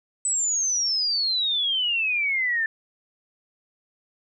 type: exponential sweep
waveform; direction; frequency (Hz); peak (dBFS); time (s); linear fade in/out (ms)
sine; down; 8080 to 1760; -21; 0.25-2.66; 2
effects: none